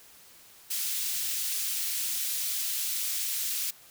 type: high-pass noise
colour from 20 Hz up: white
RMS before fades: -31 dBFS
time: 0.7-3.71 s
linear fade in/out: 10 ms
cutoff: 2900 Hz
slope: 12 dB/octave
effects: white hiss -54 dBFS RMS until 3.9 s